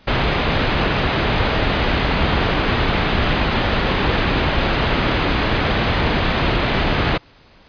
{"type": "low-pass noise", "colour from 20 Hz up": "pink", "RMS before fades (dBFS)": -18, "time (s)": [0.07, 7.18], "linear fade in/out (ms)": 10, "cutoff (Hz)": 3700, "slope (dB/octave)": 24, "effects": ["pink hiss -49 dBFS RMS until 7.68 s", "resampled to 11025 Hz"]}